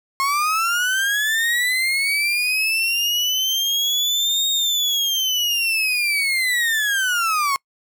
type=linear two-way sweep; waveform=35% pulse; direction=up then down; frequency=1077 to 3729 to 1077 Hz; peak=-16 dBFS; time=0.2-7.56 s; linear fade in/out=0 ms; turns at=4.49 s; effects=noise-tail reverb RT60 0.1 s tail -26 dB re dry